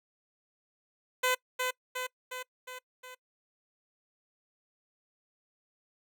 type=tone with echo; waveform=10% pulse; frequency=507 Hz; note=B4; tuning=45 cents sharp; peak=-17 dBFS; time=1.23-1.35 s; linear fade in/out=10 ms; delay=360 ms; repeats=5; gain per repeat=-4 dB; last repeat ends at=3.15 s; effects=noise-tail reverb RT60 0.1 s tail -22 dB re dry